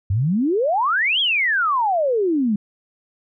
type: exponential two-way sweep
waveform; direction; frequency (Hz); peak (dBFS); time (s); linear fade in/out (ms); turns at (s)
sine; up then down; 89.9 to 3374 to 198; -16; 0.1-2.56; 5; 1.2
effects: none